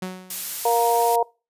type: tone with exponential decay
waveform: sawtooth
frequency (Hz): 185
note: F#3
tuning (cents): 0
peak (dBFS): -22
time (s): 0.02-0.58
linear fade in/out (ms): 5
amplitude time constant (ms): 120
type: noise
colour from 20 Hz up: blue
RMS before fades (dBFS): -28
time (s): 0.3-1.16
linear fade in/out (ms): 5
type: harmonic tone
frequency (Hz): 234.2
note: A#3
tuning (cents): +8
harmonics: 2 / 3 / 4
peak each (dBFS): -21 / -21 / -21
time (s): 0.65-1.23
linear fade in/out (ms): 5
effects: noise-tail reverb RT60 0.3 s tail -24 dB re dry + resampled to 32000 Hz